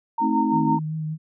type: tone with tremolo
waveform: sine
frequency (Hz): 919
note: A#5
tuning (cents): -25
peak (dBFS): -19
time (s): 0.18-0.79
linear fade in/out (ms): 5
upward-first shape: sine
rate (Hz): 6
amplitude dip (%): 65
type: chord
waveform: sine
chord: A diminished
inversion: none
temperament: just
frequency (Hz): 220 / 264 / 316.8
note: A3 / C4 / Eb4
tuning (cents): 0 / +16 / +31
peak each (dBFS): -24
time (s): 0.2-0.8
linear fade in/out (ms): 50
type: tone with vibrato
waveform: sine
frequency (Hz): 156.5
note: D#3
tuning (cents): +10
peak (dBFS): -25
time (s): 0.51-1.18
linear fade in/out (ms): 50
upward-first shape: triangle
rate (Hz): 5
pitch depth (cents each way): 26
effects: none